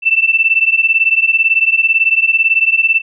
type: beating tone pair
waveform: sine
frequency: 2656 / 2674 Hz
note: E7 / E7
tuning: +12 / +24 cents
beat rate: 18 Hz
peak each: -12 dBFS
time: 0.02-3.02 s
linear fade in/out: 50 ms
effects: none